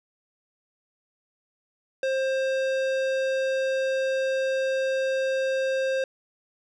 sine tone with tanh clipping, 530 Hz, C5, 22 cents sharp, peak -25 dBFS, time 2.03-6.04 s, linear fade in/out 2 ms, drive 17 dB, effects none

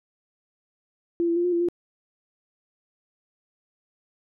sine tone with pitch steps, 341.5 / 337.3 / 347.8 / 356.1 / 342.2 / 348.6 Hz, F4 / E4 / F4 / F4 / F4 / F4, -39 / +40 / -7 / +34 / -35 / -3 cents, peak -20 dBFS, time 1.2-1.686 s, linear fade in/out 0 ms, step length 81 ms, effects none

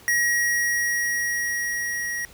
square tone with level ramp, 1900 Hz, A#6, 33 cents sharp, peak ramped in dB -19 to -27 dBFS, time 0.08-2.25 s, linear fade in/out 0 ms, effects pink hiss -49 dBFS RMS until 2.33 s

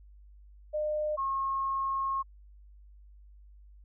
sine tone pair in turn, 606 / 1082.5 Hz, D#5 / C#6, -46 / -41 cents, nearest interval minor seventh, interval 1005 cents, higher second, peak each -28 dBFS, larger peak neither, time 0.73-1.17 / 1.17-2.23 s, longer second, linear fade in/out 20 ms, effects added 50 Hz sine -51 dBFS peak until 3.84 s

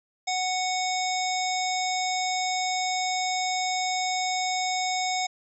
harmonic tone, 740 Hz, F#5, in tune, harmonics 1 / 3 / 5 / 7 / 9 / 10, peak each -27 / -32 / -34 / -35 / -37 / -37 dBFS, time 0.27-5.27 s, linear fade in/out 10 ms, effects none

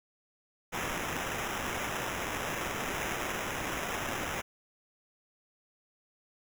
violet noise with sample-and-hold, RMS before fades -35 dBFS, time 0.72-4.42 s, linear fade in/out 20 ms, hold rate 4410 Hz, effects none

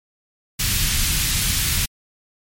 pink band-stop noise, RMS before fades -20 dBFS, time 0.59-1.86 s, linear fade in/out 10 ms, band 130 to 2400 Hz, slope 12 dB/octave, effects MP3 64 kbps

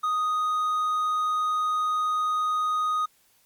triangle tone, 1244.5 Hz, D#6, in tune, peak -21 dBFS, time 0.03-3.06 s, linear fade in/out 10 ms, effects white hiss -63 dBFS RMS until 3.45 s + Opus 48 kbps

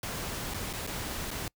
pink noise with dropouts, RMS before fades -36 dBFS, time 0.03-1.48 s, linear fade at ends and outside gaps 2 ms, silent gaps 0.539-0.543 / 0.73-0.735 / 0.867-0.873 / 1.307-1.312 s, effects noise-tail reverb RT60 0.1 s tail -26 dB re dry

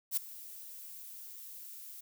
violet noise with ADSR envelope, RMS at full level -29 dBFS, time 0.11-2.01 s, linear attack 61 ms, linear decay 6 ms, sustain -19 dB, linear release 9 ms, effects none

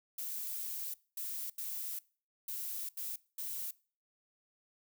violet noise bursts at uneven times, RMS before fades -40 dBFS, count 6, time 0.18-0.94 / 1.17-1.5 / 1.58-1.99 / 2.48-2.89 / 2.97-3.16 / 3.38-3.71 s, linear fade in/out 5 ms, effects noise-tail reverb RT60 0.4 s tail -22 dB re dry

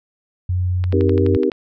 sine tone with pitch glide, 90.6 to 93.36 Hz, F#2 to F#2, -36 to +16 cents, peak -16 dBFS, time 0.49-1.37 s, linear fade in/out 5 ms, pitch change +52 cents, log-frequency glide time 0.84-1.15 s
click train, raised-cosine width 0.3 ms, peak -16 dBFS, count 9, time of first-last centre 0.84-1.518 s, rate 11.8 Hz
sine chord, C minor seventh, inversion none, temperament just, 261.6 / 314 / 392.4 / 470.9 Hz, C4 / Eb4 / G4 / Bb4, 0 / +16 / +2 / +18 cents, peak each -21 / -21 / -18 / -21 dBFS, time 0.93-1.5 s, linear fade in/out 2 ms
effects none

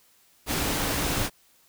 sine tone in noise, 292.6 Hz, D4, 6 cents flat, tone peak -36 dBFS, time 0.46-1.3 s, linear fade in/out 50 ms, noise pink, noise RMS -27 dBFS, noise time 0.46-1.3 s, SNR -12 dB, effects white hiss -61 dBFS RMS until 1.68 s

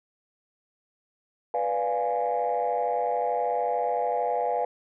sine chord, B diminished seventh, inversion none, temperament equal, 493.9 / 587.3 / 698.5 / 830.6 Hz, B4 / D5 / F5 / Ab5, 0 / 0 / 0 / 0 cents, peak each -28 / -31 / -27 / -28 dBFS, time 1.54-4.65 s, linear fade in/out 2 ms, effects tanh soft clip ceiling -17 dBFS

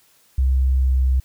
sine tone with pitch glide, 65.41 to 64.92 Hz, C2 to C2, 0 to -13 cents, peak -14 dBFS, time 0.38-1.2 s, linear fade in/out 5 ms, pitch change -13 cents, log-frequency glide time 0.79-0.91 s, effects white hiss -57 dBFS RMS until 1.24 s

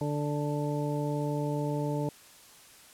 harmonic tone, 146.83 Hz, D3, in tune, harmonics 1 / 2 / 3 / 4 / 6, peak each -31 / -34 / -36 / -37 / -39 dBFS, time 0.01-2.09 s, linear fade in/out 2 ms, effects white hiss -54 dBFS RMS until 2.93 s + low-pass 12000 Hz 12 dB/octave

